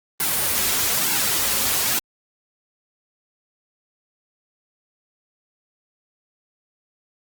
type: noise with flanger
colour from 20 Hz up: white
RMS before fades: -21 dBFS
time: 0.2-1.99 s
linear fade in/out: 2 ms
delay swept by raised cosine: 1.6 to 6.5 ms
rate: 1.1 Hz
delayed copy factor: -0.65
effects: Opus 32 kbps